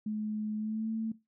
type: tone with pitch glide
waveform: sine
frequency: 213.6 to 222.5 Hz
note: G#3 to A3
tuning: +49 to +20 cents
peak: -31 dBFS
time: 0.06-1.12 s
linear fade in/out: 5 ms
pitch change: +71 cents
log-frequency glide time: 0.57-0.9 s
effects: noise-tail reverb RT60 0.2 s tail -17 dB re dry